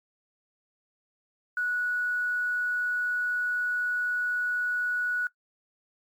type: tone with quantisation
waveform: sine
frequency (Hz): 1468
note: F#6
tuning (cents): -14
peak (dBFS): -25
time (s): 1.57-5.27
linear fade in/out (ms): 2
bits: 9
effects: noise-tail reverb RT60 0.1 s tail -19 dB re dry + MP3 96 kbps